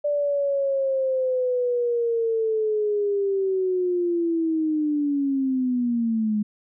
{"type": "linear sweep", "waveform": "sine", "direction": "down", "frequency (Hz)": [587.3, 207.7], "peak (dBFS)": -20, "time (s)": [0.04, 6.43], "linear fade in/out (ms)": 10, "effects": []}